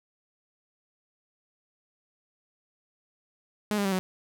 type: tone with pitch steps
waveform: sawtooth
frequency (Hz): 210 / 201.7 / 193.69 / 186.01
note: G#3 / G3 / G3 / F#3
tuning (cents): +19 / +50 / -21 / +9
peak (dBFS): -21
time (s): 3.71-3.99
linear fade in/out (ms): 0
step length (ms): 70
effects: none